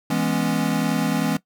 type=chord; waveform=square; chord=C# minor seventh; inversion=first; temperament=equal; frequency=164.81 / 207.7 / 246.9 / 277.2 Hz; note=E3 / G#3 / B3 / C#4; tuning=0 / 0 / 0 / 0 cents; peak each=-26 dBFS; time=0.1-1.37 s; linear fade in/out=5 ms; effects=noise-tail reverb RT60 0.1 s tail -18 dB re dry